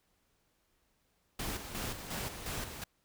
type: noise with tremolo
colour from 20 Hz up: pink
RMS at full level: -38 dBFS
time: 1.39-2.84 s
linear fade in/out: 5 ms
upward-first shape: square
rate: 2.8 Hz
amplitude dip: 55%
effects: pink hiss -75 dBFS RMS until 3.04 s